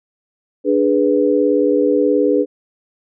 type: chord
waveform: sine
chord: G# diminished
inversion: second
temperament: equal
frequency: 293.7 / 415.3 / 493.9 Hz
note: D4 / G#4 / B4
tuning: 0 / 0 / 0 cents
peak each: -16 dBFS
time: 0.64-2.46 s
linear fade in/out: 50 ms
effects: none